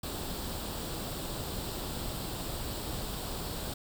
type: noise with comb filter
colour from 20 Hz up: pink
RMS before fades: -37 dBFS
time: 0.03-3.74 s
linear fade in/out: 5 ms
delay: 0.24 ms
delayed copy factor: +0.55
effects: none